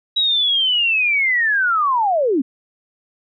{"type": "linear sweep", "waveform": "sine", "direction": "down", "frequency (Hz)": [3879, 240.5], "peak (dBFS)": -14, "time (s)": [0.16, 2.42], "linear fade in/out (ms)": 10, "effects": []}